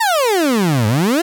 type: exponential two-way sweep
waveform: 30% pulse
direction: down then up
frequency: 948 to 101.9 to 360.3 Hz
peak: -10 dBFS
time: 0-1.22 s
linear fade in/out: 10 ms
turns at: 0.87 s
effects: none